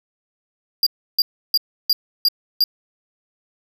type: tone bursts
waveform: square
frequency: 4808 Hz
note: D8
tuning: 40 cents sharp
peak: -13 dBFS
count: 6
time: 0.83-2.64 s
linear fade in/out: 2 ms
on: 35 ms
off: 320 ms
effects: none